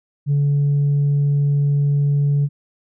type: tone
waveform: sine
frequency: 143.2 Hz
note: D3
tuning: 43 cents flat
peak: -12 dBFS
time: 0.26-2.49 s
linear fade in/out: 50 ms
effects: tanh soft clip ceiling -12 dBFS